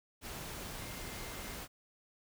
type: tone in noise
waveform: sine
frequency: 2100 Hz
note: C7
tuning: 6 cents sharp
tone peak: -55 dBFS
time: 0.78-1.59 s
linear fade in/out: 50 ms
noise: pink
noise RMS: -44 dBFS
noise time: 0.21-1.68 s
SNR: -14 dB
effects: none